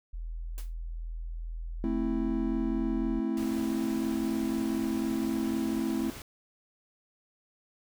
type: tone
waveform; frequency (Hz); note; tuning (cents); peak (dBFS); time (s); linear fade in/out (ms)
sine; 41.2; E1; 0; -34; 0.13-3.2; 10
type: noise with exponential decay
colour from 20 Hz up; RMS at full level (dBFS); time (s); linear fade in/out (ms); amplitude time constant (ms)
white; -43; 0.58-0.74; 0; 33
type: chord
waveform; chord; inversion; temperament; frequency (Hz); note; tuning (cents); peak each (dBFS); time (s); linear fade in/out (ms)
triangle; A minor; none; just; 220 / 264 / 330; A3 / C4 / E4; 0 / +16 / +2; -30; 1.84-6.1; 0
type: noise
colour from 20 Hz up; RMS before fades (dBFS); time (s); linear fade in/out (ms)
pink; -44; 3.37-6.22; 2
effects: none